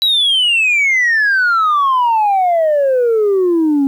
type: exponential sweep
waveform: sine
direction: down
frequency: 3951 to 270 Hz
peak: -8 dBFS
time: 0.02-3.87 s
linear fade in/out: 0 ms
effects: tanh soft clip ceiling -8 dBFS + 8-bit